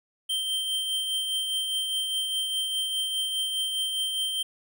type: tone with tremolo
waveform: square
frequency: 3136 Hz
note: G7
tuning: in tune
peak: -25 dBFS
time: 0.29-4.43 s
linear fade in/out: 10 ms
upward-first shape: triangle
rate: 4.9 Hz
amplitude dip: 40%
effects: none